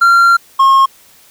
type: tone pair in turn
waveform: triangle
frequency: 1379 / 1078.8 Hz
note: F6 / C#6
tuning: -22 / -47 cents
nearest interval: major third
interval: 425 cents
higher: first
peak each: -3 dBFS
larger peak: neither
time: 0.01-0.37 / 0.59-0.86 s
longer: first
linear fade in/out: 10 ms
effects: white hiss -45 dBFS RMS until 1.3 s